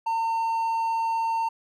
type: tone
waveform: triangle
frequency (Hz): 908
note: A#5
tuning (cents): -46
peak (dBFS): -21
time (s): 0.06-1.49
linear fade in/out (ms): 10
effects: none